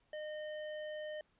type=tone with sample-and-hold; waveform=sine; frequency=610 Hz; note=D#5; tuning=34 cents flat; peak=-40 dBFS; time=0.13-1.21 s; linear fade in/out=2 ms; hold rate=2450 Hz; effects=pink hiss -75 dBFS RMS until 1.39 s + resampled to 8000 Hz